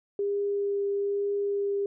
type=tone with vibrato; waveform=sine; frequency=402.6 Hz; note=G4; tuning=46 cents sharp; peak=-25 dBFS; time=0.19-1.86 s; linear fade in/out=2 ms; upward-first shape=triangle; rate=1.1 Hz; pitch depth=9 cents each way; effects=none